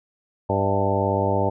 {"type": "harmonic tone with a mistuned harmonic", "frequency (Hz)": 98.4, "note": "G2", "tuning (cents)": 7, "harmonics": [1, 2, 3, 4, 5, 6, 7, 8, 9], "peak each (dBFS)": [-25, -29, -30, -28, -27, -26, -30, -31, -26], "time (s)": [0.49, 1.5], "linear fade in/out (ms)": 10, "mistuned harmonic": 7, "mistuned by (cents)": -56, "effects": []}